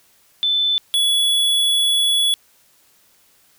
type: tone pair in turn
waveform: sine / square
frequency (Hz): 3520 / 3393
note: A7 / G#7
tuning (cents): 0 / +36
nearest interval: minor second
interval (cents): 64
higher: first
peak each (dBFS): -15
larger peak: neither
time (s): 0.43-0.78 / 0.94-2.34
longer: second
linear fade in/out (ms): 0
effects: white hiss -56 dBFS RMS until 3.58 s